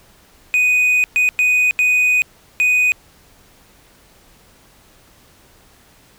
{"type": "tone bursts at uneven times", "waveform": "triangle", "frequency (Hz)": 2489, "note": "D#7", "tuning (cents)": 0, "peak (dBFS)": -10, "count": 5, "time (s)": [[0.54, 1.04], [1.16, 1.29], [1.39, 1.71], [1.79, 2.22], [2.6, 2.92]], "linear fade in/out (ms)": 0, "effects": ["pink hiss -50 dBFS RMS until 6.18 s"]}